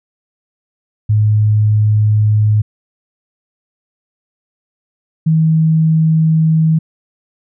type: tone pair in turn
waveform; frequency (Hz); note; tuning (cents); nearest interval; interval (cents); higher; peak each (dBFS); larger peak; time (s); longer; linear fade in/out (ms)
sine; 106.5 / 159.57; G#2 / D#3; +44 / +44; perfect fifth; 700; second; -8 / -8; neither; 1.09-2.62 / 5.26-6.79; neither; 10
effects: none